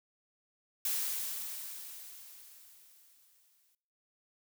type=noise with exponential decay; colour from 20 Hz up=blue; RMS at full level=-32 dBFS; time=0.85-3.75 s; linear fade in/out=2 ms; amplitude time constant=630 ms; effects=noise-tail reverb RT60 0.7 s tail -22 dB re dry